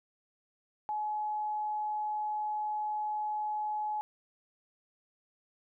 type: tone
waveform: sine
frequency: 848 Hz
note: G#5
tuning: 36 cents sharp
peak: -31 dBFS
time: 0.89-4.01 s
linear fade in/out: 0 ms
effects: none